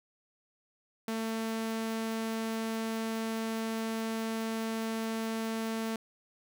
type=tone; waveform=sawtooth; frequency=223.8 Hz; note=A3; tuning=30 cents sharp; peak=-28 dBFS; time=1.08-5.96 s; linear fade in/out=2 ms; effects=none